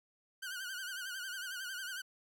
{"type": "tone with vibrato", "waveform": "sawtooth", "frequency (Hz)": 1504, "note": "F#6", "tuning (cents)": 28, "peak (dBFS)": -36, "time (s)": [0.42, 2.02], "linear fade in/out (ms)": 10, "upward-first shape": "sine", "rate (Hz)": 11, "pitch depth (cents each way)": 92, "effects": ["MP3 96 kbps"]}